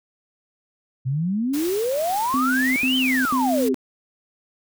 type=exponential two-way sweep; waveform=sine; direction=up then down; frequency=123.6 to 3150 to 366.4 Hz; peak=-20 dBFS; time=1.05-3.74 s; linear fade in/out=20 ms; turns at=2.97 s
type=noise with tremolo; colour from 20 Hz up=white; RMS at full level=-33 dBFS; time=1.53-3.69 s; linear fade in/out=10 ms; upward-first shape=sine; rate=2 Hz; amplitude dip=30%
type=tone bursts; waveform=sine; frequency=259 Hz; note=C4; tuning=17 cents flat; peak=-20 dBFS; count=3; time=2.34-3.744 s; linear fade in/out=0 ms; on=420 ms; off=72 ms
effects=none